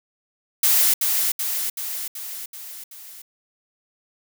blue noise with echo, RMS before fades -17 dBFS, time 0.63-0.94 s, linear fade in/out 5 ms, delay 380 ms, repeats 6, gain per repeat -4 dB, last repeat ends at 3.22 s, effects none

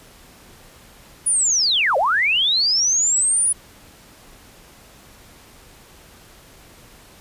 sine linear two-way sweep, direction down then up, 9956 to 493.9 to 9956 Hz, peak -15 dBFS, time 1.26-3.53 s, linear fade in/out 10 ms, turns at 1.97 s, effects pink hiss -47 dBFS RMS until 7.2 s + resampled to 32000 Hz

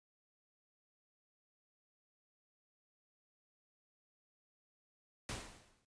pink noise with exponential decay, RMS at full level -40 dBFS, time 5.29-5.85 s, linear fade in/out 1 ms, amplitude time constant 120 ms, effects noise-tail reverb RT60 0.1 s tail -17 dB re dry + resampled to 22050 Hz

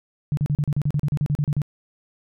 sine tone bursts, 146.5 Hz, D3, 4 cents flat, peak -18 dBFS, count 15, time 0.32-1.618 s, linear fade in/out 0 ms, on 52 ms, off 37 ms, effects none

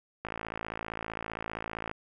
click train, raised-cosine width 0.5 ms, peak -20 dBFS, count 93, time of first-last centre 0.25-1.914 s, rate 55.3 Hz, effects none

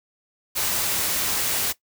white noise, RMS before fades -24 dBFS, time 0.55-1.73 s, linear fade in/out 20 ms, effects noise-tail reverb RT60 0.1 s tail -17 dB re dry

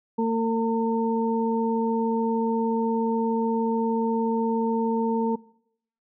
harmonic tone, 227.1 Hz, A#3, 45 cents flat, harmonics 1 / 2 / 4, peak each -23 / -26 / -28 dBFS, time 0.18-5.36 s, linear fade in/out 10 ms, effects noise-tail reverb RT60 0.7 s tail -22 dB re dry

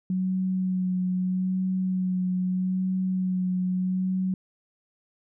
sine tone with vibrato, 185 Hz, F#3, in tune, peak -23 dBFS, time 0.1-4.34 s, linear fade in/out 2 ms, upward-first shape sine, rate 0.79 Hz, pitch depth 18 cents each way, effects none

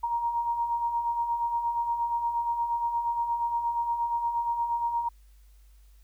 sine beating tone pair, 932.3 / 940.8 Hz, A#5 / A#5, 0 / +16 cents, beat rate 8.5 Hz, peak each -35 / -26 dBFS, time 0.03-5.09 s, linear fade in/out 10 ms, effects added 50 Hz sine -52 dBFS peak until 6.03 s + white hiss -68 dBFS RMS until 6.03 s

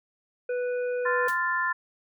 harmonic tone, 493.5 Hz, B4, 1 cent flat, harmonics 1 / 3 / 5, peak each -26 / -38 / -46 dBFS, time 0.49-1.28 s, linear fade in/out 5 ms
sine chord, F major, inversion second, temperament equal with one note detuned, 1034.5 / 1396.9 / 1760 Hz, C6 / F6 / A6, -20 / 0 / 0 cents, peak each -28 / -31 / -27 dBFS, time 1.05-1.73 s, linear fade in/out 10 ms
white noise with exponential decay, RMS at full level -36 dBFS, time 1.28-1.41 s, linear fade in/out 5 ms, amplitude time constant 27 ms
effects none

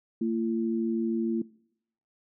sine tone pair together, 226.9 / 340 Hz, A#3 / F4, -47 / -46 cents, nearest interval perfect fifth, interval 701 cents, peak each -26 / -30 dBFS, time 0.21-1.42 s, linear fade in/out 5 ms, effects noise-tail reverb RT60 0.7 s tail -21 dB re dry

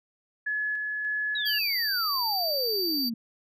sine tone with tremolo, 1704 Hz, G#6, 44 cents sharp, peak -26 dBFS, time 0.46-1.59 s, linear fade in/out 10 ms, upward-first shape square, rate 1.7 Hz, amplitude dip 25%
sine exponential sweep, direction down, 3949 to 220 Hz, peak -29 dBFS, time 1.35-3.14 s, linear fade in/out 5 ms
square tone, 4634 Hz, D8, 24 cents flat, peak -27 dBFS, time 1.45-3.1 s, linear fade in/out 20 ms
effects none

